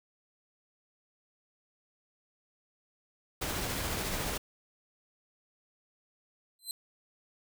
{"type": "noise with tremolo", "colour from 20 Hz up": "pink", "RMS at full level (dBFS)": -33, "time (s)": [3.41, 4.38], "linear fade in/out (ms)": 10, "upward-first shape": "triangle", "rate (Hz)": 14, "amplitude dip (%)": 30}
{"type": "tone with exponential growth", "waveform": "20% pulse", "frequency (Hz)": 4078, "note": "C8", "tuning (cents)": -45, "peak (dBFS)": -25, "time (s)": [6.59, 6.71], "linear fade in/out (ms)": 1, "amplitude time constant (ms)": 25}
{"effects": []}